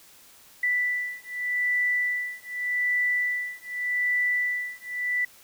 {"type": "beating tone pair", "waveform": "sine", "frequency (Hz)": [1975.5, 1976.34], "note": ["B6", "B6"], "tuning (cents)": [0, 1], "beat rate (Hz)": 0.84, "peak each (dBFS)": -27, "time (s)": [0.63, 5.25], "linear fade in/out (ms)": 5, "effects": ["white hiss -53 dBFS RMS until 5.43 s"]}